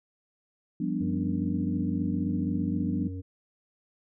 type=chord; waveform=sine; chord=G dominant seventh; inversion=third; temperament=equal with one note detuned; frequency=174.61 / 198.5 / 246.9 / 293.7 Hz; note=F3 / G3 / B3 / D4; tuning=0 / +22 / 0 / 0 cents; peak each=-32 dBFS; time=0.8-3.08 s; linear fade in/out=5 ms
type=harmonic tone; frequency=92.9 Hz; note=F#2; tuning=7 cents sharp; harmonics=1 / 3 / 5; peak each=-34 / -40 / -48 dBFS; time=1-3.22 s; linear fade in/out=20 ms
effects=none